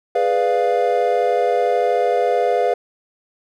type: chord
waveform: triangle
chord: G# diminished seventh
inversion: none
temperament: equal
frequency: 415.3 / 493.9 / 587.3 / 698.5 Hz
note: G#4 / B4 / D5 / F5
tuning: 0 / 0 / 0 / 0 cents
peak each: -20 / -17 / -22 / -17 dBFS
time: 0.15-2.74 s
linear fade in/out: 5 ms
effects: none

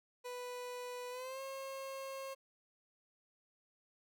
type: tone with pitch glide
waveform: 30% pulse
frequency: 493.9 to 538.6 Hz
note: B4 to C#5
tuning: 0 to -50 cents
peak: -40 dBFS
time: 0.24-2.35 s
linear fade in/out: 20 ms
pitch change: +150 cents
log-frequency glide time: 1.1-1.41 s
effects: none

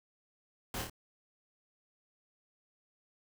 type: noise with echo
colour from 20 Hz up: pink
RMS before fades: -39 dBFS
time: 0.74-0.82 s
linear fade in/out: 2 ms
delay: 26 ms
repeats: 3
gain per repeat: -3 dB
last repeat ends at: 0.898 s
effects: none

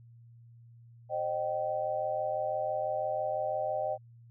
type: tone cluster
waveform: sine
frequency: 529 / 615 / 771 Hz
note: C5 / D#5 / G5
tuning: +19 / -20 / -29 cents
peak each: -37 / -32 / -34 dBFS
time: 1.09-3.98 s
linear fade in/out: 50 ms
effects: added 117 Hz sine -52 dBFS peak until 4.3 s

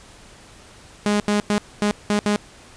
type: tone bursts at uneven times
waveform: sawtooth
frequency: 207.2 Hz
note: G#3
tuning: 4 cents flat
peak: -13 dBFS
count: 6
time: 1.06-1.2 / 1.28-1.4 / 1.5-1.58 / 1.82-1.91 / 2.1-2.19 / 2.26-2.36 s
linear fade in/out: 0 ms
effects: pink hiss -46 dBFS RMS until 2.76 s + resampled to 22050 Hz

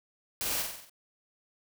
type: noise with echo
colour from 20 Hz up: white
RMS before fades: -33 dBFS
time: 0.41-0.62 s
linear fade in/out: 0 ms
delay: 46 ms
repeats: 6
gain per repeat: -4 dB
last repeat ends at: 0.896 s
effects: none

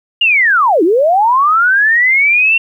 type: linear two-way sweep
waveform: sine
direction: down then up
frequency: 2879 to 304.5 to 2736 Hz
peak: -7 dBFS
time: 0.21-2.58 s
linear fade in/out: 5 ms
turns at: 0.83 s
effects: 8-bit

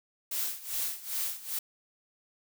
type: noise with tremolo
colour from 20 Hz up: blue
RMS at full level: -31 dBFS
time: 0.31-1.59 s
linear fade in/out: 5 ms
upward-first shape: sine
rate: 2.5 Hz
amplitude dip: 85%
effects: none

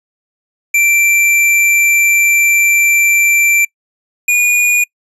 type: tone pair in turn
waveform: square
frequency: 2349 / 2444 Hz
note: D7 / D#7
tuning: 0 / -32 cents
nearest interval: minor second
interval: 68 cents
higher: second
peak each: -9 dBFS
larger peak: neither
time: 0.74-3.65 / 4.28-4.84 s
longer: first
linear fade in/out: 5 ms
effects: noise-tail reverb RT60 0.1 s tail -26 dB re dry + resampled to 32000 Hz

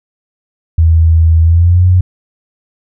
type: tone with pitch glide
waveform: sine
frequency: 81.5 to 90.95 Hz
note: E2 to F#2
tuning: -19 to -29 cents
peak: -4 dBFS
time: 0.78-2.01 s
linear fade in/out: 5 ms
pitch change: +190 cents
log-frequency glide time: 1.42-1.86 s
effects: none

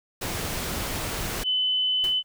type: noise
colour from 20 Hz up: pink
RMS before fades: -30 dBFS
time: 0.21-1.44 s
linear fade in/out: 10 ms
type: tone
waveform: sine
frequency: 3020 Hz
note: F#7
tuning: 35 cents sharp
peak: -21 dBFS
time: 1.43-2.23 s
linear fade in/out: 50 ms
type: noise with exponential decay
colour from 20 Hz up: pink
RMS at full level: -34 dBFS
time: 2.04-2.24 s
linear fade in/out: 0 ms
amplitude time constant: 42 ms
effects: none

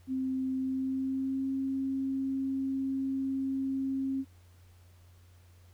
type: tone with pitch glide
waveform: sine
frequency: 261.6 to 268.2 Hz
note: C4 to C4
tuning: 0 to +43 cents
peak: -29 dBFS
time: 0.07-4.25 s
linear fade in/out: 50 ms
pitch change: +43 cents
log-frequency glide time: 0.54-1.51 s
effects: added 89 Hz sine -55 dBFS peak until 5.73 s + pink hiss -66 dBFS RMS until 5.73 s

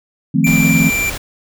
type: chord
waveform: sine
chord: F dominant seventh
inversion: third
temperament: equal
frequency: 155.56 / 174.61 / 220 / 261.6 Hz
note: Eb3 / F3 / A3 / C4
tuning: 0 / 0 / 0 / 0 cents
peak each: -16 dBFS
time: 0.34-0.9 s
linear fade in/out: 10 ms
type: tone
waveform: square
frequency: 2356 Hz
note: D7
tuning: 5 cents sharp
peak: -16 dBFS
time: 0.44-1.1 s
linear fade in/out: 5 ms
type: noise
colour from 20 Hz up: pink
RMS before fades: -25 dBFS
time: 0.46-1.18 s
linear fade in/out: 10 ms
effects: none

